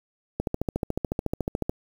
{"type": "click train", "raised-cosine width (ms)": 2, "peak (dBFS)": -12, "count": 19, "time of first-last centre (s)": [0.4, 1.695], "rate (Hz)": 13.9, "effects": ["7-bit"]}